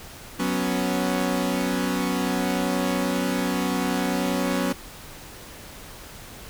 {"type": "chord", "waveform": "sawtooth", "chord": "F# suspended fourth", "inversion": "none", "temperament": "equal", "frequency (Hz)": [185, 246.9, 277.2], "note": ["F#3", "B3", "C#4"], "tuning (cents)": [0, 0, 0], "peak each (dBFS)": -23, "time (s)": [0.39, 4.73], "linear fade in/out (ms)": 10, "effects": ["pink hiss -42 dBFS RMS until 6.49 s"]}